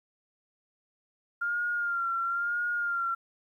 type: tone with vibrato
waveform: sine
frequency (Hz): 1396.9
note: F6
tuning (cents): 0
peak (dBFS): -27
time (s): 1.41-3.15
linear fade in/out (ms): 10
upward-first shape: sine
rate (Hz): 1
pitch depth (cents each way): 44
effects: 11-bit